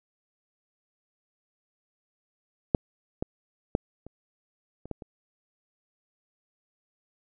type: clicks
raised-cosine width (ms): 2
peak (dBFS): -6 / -15 / -9 / -29 / -28 / -19 / -27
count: 7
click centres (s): 2.748 / 3.225 / 3.751 / 4.066 / 4.856 / 4.913 / 5.022
effects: none